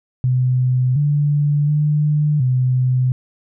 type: tone with pitch steps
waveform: sine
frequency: 127.2 / 146.2 / 149.6 / 127.7 Hz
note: C3 / D3 / D3 / C3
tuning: -48 / -7 / +32 / -42 cents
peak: -13 dBFS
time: 0.24-3.12 s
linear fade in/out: 0 ms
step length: 720 ms
effects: none